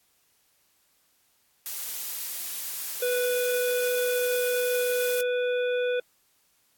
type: noise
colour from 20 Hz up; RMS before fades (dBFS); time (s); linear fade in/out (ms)
blue; -33; 1.66-5.21; 0
type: harmonic tone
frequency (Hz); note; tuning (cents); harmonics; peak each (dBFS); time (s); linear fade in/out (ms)
493.9; B4; 0; 1 / 3 / 5 / 7; -24 / -34 / -38 / -41; 3.02-6; 5
effects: white hiss -67 dBFS RMS until 6.77 s + AAC 64 kbps